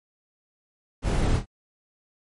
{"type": "noise with echo", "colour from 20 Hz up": "brown", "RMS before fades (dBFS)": -22, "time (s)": [1.02, 1.41], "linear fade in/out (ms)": 50, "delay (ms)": 25, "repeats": 2, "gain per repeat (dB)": -7, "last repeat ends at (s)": 1.46, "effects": ["MP3 48 kbps"]}